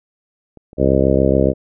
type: clicks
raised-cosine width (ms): 2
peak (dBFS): -26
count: 5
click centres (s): 0.573 / 0.731 / 0.789 / 0.857 / 0.935
type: harmonic tone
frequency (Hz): 67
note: C2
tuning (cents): +42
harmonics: 1 / 2 / 3 / 4 / 5 / 6 / 7 / 8 / 9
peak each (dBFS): -20 / -20 / -20 / -20 / -20 / -20 / -20 / -20 / -20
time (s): 0.77-1.54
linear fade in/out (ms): 50
effects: none